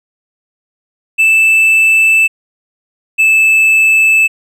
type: tone pair in turn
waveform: triangle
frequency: 2639 / 2625 Hz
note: E7 / E7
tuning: +1 / -8 cents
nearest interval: unison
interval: 9 cents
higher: first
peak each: -4 dBFS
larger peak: neither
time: 1.18-2.28 / 3.18-4.28 s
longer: neither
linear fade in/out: 20 ms
effects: none